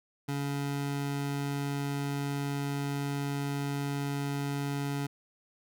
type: tone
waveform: 25% pulse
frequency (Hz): 141.3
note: C#3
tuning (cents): +34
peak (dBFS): -27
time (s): 0.28-5.07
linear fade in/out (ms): 10
effects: none